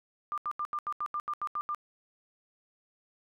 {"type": "tone bursts", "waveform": "sine", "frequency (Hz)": 1196, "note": "D6", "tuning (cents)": 31, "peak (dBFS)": -30, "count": 11, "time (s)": [0.32, 1.747], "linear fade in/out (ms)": 0, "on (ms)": 57, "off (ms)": 80, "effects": []}